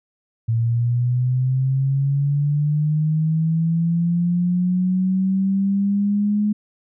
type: linear sweep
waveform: sine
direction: up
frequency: 113.5 to 210.3 Hz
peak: -16 dBFS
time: 0.48-6.53 s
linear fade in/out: 10 ms
effects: none